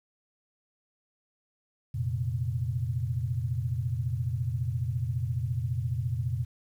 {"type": "chord", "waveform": "sine", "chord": "F suspended fourth", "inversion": "none", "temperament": "just", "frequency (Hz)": [87.31, 116.41, 130.96], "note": ["F2", "Bb2", "C3"], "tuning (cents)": [0, -2, 2], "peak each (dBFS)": [-34, -30, -32], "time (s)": [1.94, 6.45], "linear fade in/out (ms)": 10, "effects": ["10-bit"]}